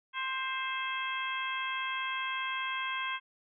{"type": "harmonic tone with a mistuned harmonic", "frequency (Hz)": 525, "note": "C5", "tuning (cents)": 6, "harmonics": [2, 3, 4, 5, 6], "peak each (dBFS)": [-36, -38, -39, -40, -41], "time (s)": [0.13, 3.2], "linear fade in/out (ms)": 50, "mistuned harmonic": 6, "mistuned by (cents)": 48, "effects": []}